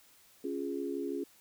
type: chord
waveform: sine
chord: Db major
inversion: none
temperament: equal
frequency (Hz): 277.2 / 349.2 / 415.3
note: Db4 / F4 / Ab4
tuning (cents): 0 / 0 / 0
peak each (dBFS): -37 / -38 / -38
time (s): 0.44-1.24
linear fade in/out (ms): 5
effects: white hiss -62 dBFS RMS until 1.4 s